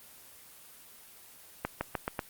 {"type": "accelerating click train", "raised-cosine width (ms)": 0.5, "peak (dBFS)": -15, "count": 5, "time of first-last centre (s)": [1.65, 2.192], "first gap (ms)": 160, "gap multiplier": 0.89, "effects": ["white hiss -53 dBFS RMS until 2.29 s", "Opus 24 kbps"]}